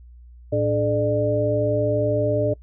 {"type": "tone cluster", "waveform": "sine", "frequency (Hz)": [111.2, 293.6, 429.2, 597], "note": ["A2", "D4", "A4", "D5"], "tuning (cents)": [19, 0, -43, 28], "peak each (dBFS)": [-24, -27, -25, -21], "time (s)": [0.52, 2.54], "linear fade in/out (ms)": 10, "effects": ["noise-tail reverb RT60 0.1 s tail -24 dB re dry", "added 60 Hz sine -42 dBFS peak until 2.62 s"]}